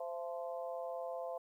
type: harmonic tone with a mistuned harmonic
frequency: 173.2 Hz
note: F3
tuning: 14 cents flat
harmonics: 3 / 4 / 5 / 6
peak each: -42 / -42 / -51 / -51 dBFS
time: 0-1.38 s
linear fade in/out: 5 ms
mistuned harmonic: 4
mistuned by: -40 cents
effects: 12-bit